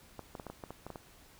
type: clicks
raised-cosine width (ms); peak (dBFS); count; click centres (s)
1; -28; 10; 0.193 / 0.352 / 0.398 / 0.467 / 0.5 / 0.638 / 0.706 / 0.866 / 0.903 / 0.958
effects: pink hiss -59 dBFS RMS until 1.39 s